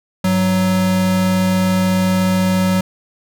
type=tone pair together; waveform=square; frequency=100.6 / 186.54 Hz; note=G2 / F#3; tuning=+45 / +14 cents; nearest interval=major seventh; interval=1069 cents; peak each=-24 / -14 dBFS; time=0.24-2.81 s; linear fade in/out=5 ms; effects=none